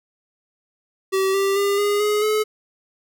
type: tone with pitch steps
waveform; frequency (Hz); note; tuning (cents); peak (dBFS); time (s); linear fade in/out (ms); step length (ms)
square; 383.9 / 392.4 / 401.1 / 410 / 419.1 / 428.4; G4 / G4 / G4 / G#4 / G#4 / A4; -36 / +2 / +40 / -22 / +16 / -46; -18; 1.12-2.44; 20; 220
effects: none